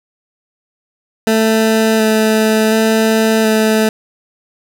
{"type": "tone with vibrato", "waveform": "20% pulse", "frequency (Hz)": 219.8, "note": "A3", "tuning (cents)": -2, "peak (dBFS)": -5, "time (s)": [1.27, 3.89], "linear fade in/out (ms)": 2, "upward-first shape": "square", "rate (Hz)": 0.69, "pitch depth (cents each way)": 11, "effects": []}